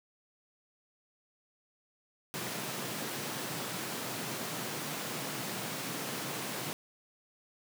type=high-pass noise; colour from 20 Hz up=pink; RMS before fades=-38 dBFS; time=2.34-6.73 s; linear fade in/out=0 ms; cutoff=120 Hz; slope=48 dB/octave; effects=none